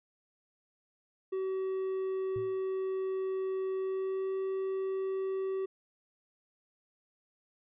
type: tone with pitch glide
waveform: triangle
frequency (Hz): 380 to 383.1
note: F#4 to G4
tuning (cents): +46 to -40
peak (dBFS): -29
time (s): 1.32-5.66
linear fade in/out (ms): 10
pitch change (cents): +14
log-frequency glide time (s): 3.76-4.35
type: tone with exponential decay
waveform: sine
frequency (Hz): 113.3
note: A#2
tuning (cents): -49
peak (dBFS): -36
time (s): 2.36-2.63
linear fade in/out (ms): 0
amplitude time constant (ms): 57
effects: resampled to 8000 Hz